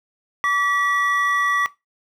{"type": "tone pair together", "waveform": "triangle", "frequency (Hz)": [1153, 1939.1], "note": ["D6", "B6"], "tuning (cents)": [-32, -32], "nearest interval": "major sixth", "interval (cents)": 900, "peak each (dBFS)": [-17, -20], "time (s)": [0.44, 1.66], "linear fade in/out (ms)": 0, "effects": ["noise-tail reverb RT60 0.2 s tail -17 dB re dry"]}